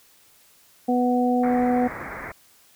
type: harmonic tone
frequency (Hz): 247.2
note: B3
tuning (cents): +2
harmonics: 1 / 2 / 3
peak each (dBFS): -20 / -25 / -24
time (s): 0.88-1.88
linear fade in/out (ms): 10
type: low-pass noise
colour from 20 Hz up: white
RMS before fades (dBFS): -35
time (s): 1.43-2.32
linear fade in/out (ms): 5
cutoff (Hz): 2200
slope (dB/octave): 96
effects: white hiss -56 dBFS RMS until 2.75 s